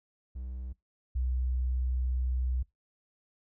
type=tone pair in turn; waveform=triangle / sine; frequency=63 / 63 Hz; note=B1 / B1; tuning=+35 / +35 cents; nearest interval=unison; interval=0 cents; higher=neither; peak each=-34 / -27 dBFS; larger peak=second; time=0.35-0.73 / 1.15-2.63 s; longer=second; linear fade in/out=10 ms; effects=noise-tail reverb RT60 0.2 s tail -24 dB re dry